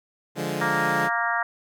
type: chord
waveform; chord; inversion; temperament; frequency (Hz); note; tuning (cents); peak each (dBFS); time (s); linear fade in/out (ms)
15% pulse; D diminished; none; equal; 146.83 / 174.61 / 207.7; D3 / F3 / Ab3; 0 / 0 / 0; -24 / -24 / -25; 0.35-1.1; 50
type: harmonic tone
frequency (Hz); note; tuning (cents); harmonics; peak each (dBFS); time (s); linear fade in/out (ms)
233.1; A#3; 0; 3 / 4 / 5 / 6 / 7 / 8; -29 / -29 / -29 / -29 / -29 / -29; 0.61-1.43; 5
effects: none